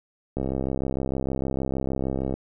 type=click train; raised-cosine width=2 ms; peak=-14 dBFS; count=132; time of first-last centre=0.37-2.34 s; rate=66.5 Hz; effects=none